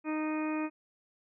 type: harmonic tone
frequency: 309.2 Hz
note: D#4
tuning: 11 cents flat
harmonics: 1 / 2 / 3 / 4 / 5 / 6 / 7 / 8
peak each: -31 / -41 / -42 / -43 / -50 / -49 / -51 / -43 dBFS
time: 0.04-0.7 s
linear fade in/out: 50 ms
effects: none